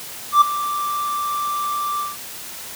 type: tone with ADSR envelope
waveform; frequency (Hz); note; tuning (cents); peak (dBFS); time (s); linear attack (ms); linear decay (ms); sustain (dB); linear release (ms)
triangle; 1174.7; D6; 0; -4; 0.32-2.17; 93; 10; -15; 170
effects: white hiss -34 dBFS RMS until 2.75 s + high-pass 60 Hz 12 dB/octave